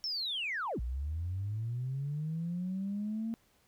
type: linear two-way sweep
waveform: sine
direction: down then up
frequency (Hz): 5460 to 56 to 229.5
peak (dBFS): -32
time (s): 0.04-3.34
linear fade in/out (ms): 0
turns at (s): 0.8
effects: tanh soft clip ceiling -28 dBFS + pink hiss -69 dBFS RMS until 3.67 s